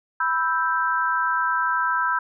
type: chord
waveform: sine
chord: E minor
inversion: second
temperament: equal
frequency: 987.8 / 1318.5 / 1568 Hz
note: B5 / E6 / G6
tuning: 0 / 0 / 0 cents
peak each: -24 dBFS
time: 0.2-2.19 s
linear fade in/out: 5 ms
effects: none